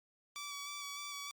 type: tone with vibrato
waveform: 10% pulse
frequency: 1148 Hz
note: D6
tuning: 40 cents flat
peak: -34 dBFS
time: 0.36-1.31 s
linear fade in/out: 0 ms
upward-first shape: square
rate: 3.3 Hz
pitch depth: 16 cents each way
effects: Opus 48 kbps